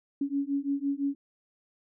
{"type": "beating tone pair", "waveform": "sine", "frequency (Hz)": [277.2, 283.1], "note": ["C#4", "C#4"], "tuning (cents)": [0, 37], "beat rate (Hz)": 5.9, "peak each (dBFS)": -30, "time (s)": [0.21, 1.15], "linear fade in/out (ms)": 5, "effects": []}